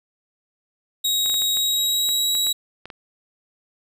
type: tone with pitch glide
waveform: sawtooth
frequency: 3800 to 3869 Hz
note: A#7 to B7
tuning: +33 to -36 cents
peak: -16 dBFS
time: 1.04-2.53 s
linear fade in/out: 10 ms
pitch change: +31 cents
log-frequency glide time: 1.53-2.31 s
type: clicks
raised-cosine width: 0.3 ms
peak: -20 dBFS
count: 10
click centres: 1.26 / 1.298 / 1.342 / 1.42 / 1.571 / 2.09 / 2.351 / 2.468 / 2.856 / 2.902 s
effects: none